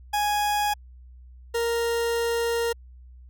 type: tone pair in turn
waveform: 40% pulse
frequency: 830.6 / 466.2 Hz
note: G#5 / A#4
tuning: 0 / 0 cents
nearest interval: minor seventh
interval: 1000 cents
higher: first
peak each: -21 / -22 dBFS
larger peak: first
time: 0.13-0.74 / 1.54-2.73 s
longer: second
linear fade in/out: 10 ms
effects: added 62 Hz sine -44 dBFS peak until 3.29 s